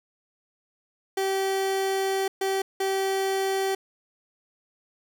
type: tone bursts at uneven times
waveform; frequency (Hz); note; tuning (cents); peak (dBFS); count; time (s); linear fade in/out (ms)
30% pulse; 386.4; G4; -25; -21; 3; 1.17-2.28 / 2.41-2.62 / 2.8-3.75; 5
effects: none